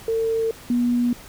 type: tone pair in turn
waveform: sine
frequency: 451 / 242.1 Hz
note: A4 / B3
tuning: +43 / -34 cents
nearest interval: major seventh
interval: 1077 cents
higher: first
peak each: -19 / -17 dBFS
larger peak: second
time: 0.08-0.51 / 0.7-1.13 s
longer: neither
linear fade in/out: 2 ms
effects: pink hiss -43 dBFS RMS until 1.28 s